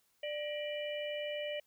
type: harmonic tone with a mistuned harmonic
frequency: 592 Hz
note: D5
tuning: 14 cents sharp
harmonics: 1 / 3 / 4 / 5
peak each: -37 / -48 / -46 / -44 dBFS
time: 0.23-1.6 s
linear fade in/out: 5 ms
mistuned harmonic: 3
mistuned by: +120 cents
effects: white hiss -74 dBFS RMS until 1.66 s